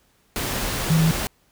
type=tone in noise; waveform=sine; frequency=161.2 Hz; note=E3; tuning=38 cents flat; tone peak=-15 dBFS; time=0.9-1.11 s; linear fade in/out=0 ms; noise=pink; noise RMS=-26 dBFS; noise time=0.36-1.27 s; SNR=+8 dB; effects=pink hiss -62 dBFS RMS until 1.51 s